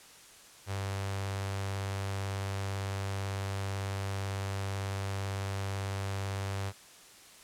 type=tone with notch filter; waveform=sawtooth; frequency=98 Hz; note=G2; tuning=in tune; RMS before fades=-35 dBFS; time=0.66-6.73 s; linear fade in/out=50 ms; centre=240 Hz; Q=0.78; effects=white hiss -54 dBFS RMS until 7.43 s + low-pass 10000 Hz 12 dB/octave